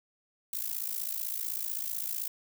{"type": "noise with amplitude modulation", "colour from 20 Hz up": "violet", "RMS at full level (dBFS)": -31, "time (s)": [0.53, 2.28], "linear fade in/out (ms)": 2, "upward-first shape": "sine", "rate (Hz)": 55.8, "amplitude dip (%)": 85, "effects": []}